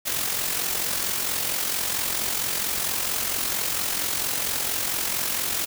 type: noise with amplitude modulation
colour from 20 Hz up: white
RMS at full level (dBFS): -24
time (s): 0.05-5.66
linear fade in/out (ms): 20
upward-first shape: sine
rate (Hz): 44.4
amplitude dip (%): 50
effects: none